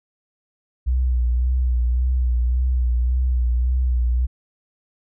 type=tone with vibrato; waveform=sine; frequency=61.74 Hz; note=B1; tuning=in tune; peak=-16 dBFS; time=0.86-4.27 s; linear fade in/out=20 ms; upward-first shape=sine; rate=1.8 Hz; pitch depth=48 cents each way; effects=none

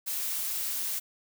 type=noise; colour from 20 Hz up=blue; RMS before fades=-32 dBFS; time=0.06-1 s; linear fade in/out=20 ms; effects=none

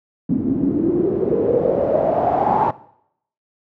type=noise with low-pass filter sweep; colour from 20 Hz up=pink; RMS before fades=-17 dBFS; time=0.29-2.71 s; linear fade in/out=5 ms; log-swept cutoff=240 to 910 Hz; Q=7.2; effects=noise-tail reverb RT60 0.7 s tail -19 dB re dry + high-pass 150 Hz 12 dB/octave

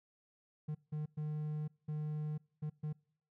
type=tone bursts at uneven times; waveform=triangle; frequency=151.9 Hz; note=D#3; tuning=41 cents flat; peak=-34 dBFS; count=6; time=0.68-0.75 / 0.92-1.06 / 1.17-1.68 / 1.88-2.38 / 2.62-2.7 / 2.83-2.93 s; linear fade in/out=10 ms; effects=noise-tail reverb RT60 0.6 s tail -26 dB re dry

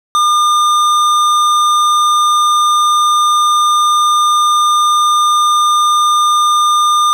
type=tone with hard clipping; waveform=sine; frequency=1207 Hz; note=D6; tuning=47 cents sharp; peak=-10 dBFS; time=0.15-7.13 s; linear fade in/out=0 ms; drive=13 dB; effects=none

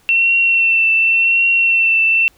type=tone with vibrato; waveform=sine; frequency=2702 Hz; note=E7; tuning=42 cents sharp; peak=-10 dBFS; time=0.09-2.28 s; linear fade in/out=0 ms; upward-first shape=triangle; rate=0.9 Hz; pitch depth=26 cents each way; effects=pink hiss -53 dBFS RMS until 2.37 s

